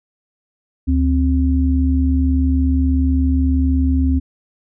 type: tone pair together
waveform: sine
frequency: 73.72 / 262.7 Hz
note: D2 / C4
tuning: +7 / +7 cents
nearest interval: octave + minor seventh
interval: 2200 cents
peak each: -14 / -17 dBFS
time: 0.87-4.2 s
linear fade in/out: 20 ms
effects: none